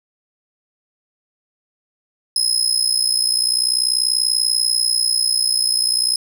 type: tone with amplitude modulation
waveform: 30% pulse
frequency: 5120 Hz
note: D#8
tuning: 49 cents sharp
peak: -8 dBFS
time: 2.36-6.16 s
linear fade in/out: 2 ms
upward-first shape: sine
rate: 60.4 Hz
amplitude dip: 80%
effects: none